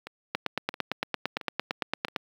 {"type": "two click trains", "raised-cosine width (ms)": 0.3, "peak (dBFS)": [-22, -10], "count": [4, 17], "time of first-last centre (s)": [[0.07, 2.083], [0.35, 2.162]], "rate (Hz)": [1.49, 8.83], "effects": ["high-pass 150 Hz 12 dB/octave", "8-bit"]}